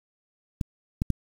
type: clicks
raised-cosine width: 5 ms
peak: -14 / -12 / -11 dBFS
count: 3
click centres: 0.612 / 1.019 / 1.103 s
effects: 7-bit